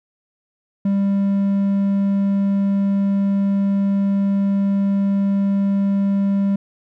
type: tone with hard clipping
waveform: triangle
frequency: 197.9 Hz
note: G3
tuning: 17 cents sharp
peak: -16 dBFS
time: 0.85-6.56 s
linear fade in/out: 5 ms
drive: 6 dB
effects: none